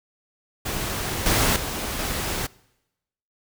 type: noise with level steps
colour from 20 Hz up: pink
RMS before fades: -28 / -20 / -29 / -27 dBFS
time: 0.65-2.47 s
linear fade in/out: 10 ms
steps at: 1.26 / 1.56 / 1.99 s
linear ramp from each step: 2 ms
effects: noise-tail reverb RT60 0.9 s tail -23 dB re dry